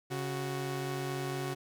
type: tone pair together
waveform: sawtooth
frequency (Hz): 138.07 / 370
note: C#3 / F#4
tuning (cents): -7 / 0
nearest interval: octave + perfect fourth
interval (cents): 1707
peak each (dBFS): -32 / -33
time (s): 0.1-1.55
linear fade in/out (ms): 20
effects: none